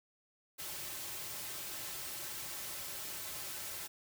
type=noise with comb filter; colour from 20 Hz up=white; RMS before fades=-43 dBFS; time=0.58-3.88 s; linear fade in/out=20 ms; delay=4.2 ms; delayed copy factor=-0.6; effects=none